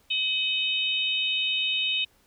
sine tone cluster, 2553 / 3025 / 3708 Hz, D#7 / F#7 / A#7, +44 / +38 / -10 cents, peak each -28 dBFS, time 0.1-2.05 s, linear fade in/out 10 ms, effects pink hiss -63 dBFS RMS until 2.26 s

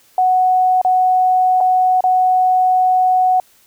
sine tone with dropouts, 740 Hz, F#5, in tune, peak -10 dBFS, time 0.18-3.4 s, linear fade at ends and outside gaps 2 ms, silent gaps 0.815-0.848 / 1.605-1.609 / 2.007-2.039 s, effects white hiss -52 dBFS RMS until 3.66 s

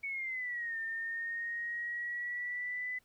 sine exponential two-way sweep, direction down then up, 2235 to 1803 to 2005 Hz, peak -35 dBFS, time 0.03-2.99 s, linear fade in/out 10 ms, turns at 0.79 s, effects pink hiss -71 dBFS RMS until 3.04 s

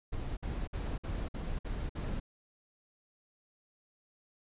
brown noise bursts, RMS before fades -36 dBFS, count 7, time 0.12-2.2 s, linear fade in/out 10 ms, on 250 ms, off 55 ms, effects resampled to 8000 Hz

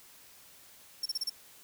40% pulse tone bursts, 5440 Hz, F8, 46 cents flat, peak -29 dBFS, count 5, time 1.03-1.297 s, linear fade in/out 5 ms, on 27 ms, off 33 ms, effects white hiss -56 dBFS RMS until 1.63 s

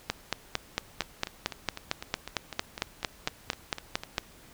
two click trains, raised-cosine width 0.2 ms, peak -19 / -9 dBFS, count 13 / 19, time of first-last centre 1.02-4.035 / 0.1-4.182 s, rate 3.98 / 4.41 Hz, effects pink hiss -54 dBFS RMS until 4.53 s

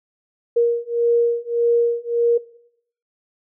sine beating tone pair, 470 / 471.7 Hz, A#4 / A#4, +14 / +20 cents, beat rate 1.7 Hz, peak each -18 dBFS, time 0.56-2.38 s, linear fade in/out 10 ms, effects noise-tail reverb RT60 0.7 s tail -20 dB re dry

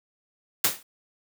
white noise with exponential decay, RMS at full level -17 dBFS, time 0.64-0.83 s, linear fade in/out 5 ms, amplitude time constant 41 ms, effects high-pass 100 Hz 12 dB/octave

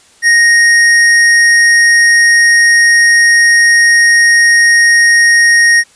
square tone, 1866 Hz, A#6, 1 cent sharp, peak -5 dBFS, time 0.22-5.84 s, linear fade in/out 50 ms, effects white hiss -45 dBFS RMS until 5.95 s + resampled to 22050 Hz

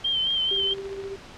sine tone with vibrato, 3136 Hz, G7, in tune, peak -21 dBFS, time 0.04-0.74 s, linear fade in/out 10 ms, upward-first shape sine, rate 4.5 Hz, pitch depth 42 cents each way
click train, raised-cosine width 0.3 ms, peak -29 dBFS, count 22, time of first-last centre 0.27-1.039 s, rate 27.3 Hz
sine tone with tremolo, 392 Hz, G4, in tune, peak -29 dBFS, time 0.51-1.16 s, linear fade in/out 2 ms, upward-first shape triangle, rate 15 Hz, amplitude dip 55%
effects pink hiss -44 dBFS RMS until 1.37 s + low-pass 5000 Hz 12 dB/octave

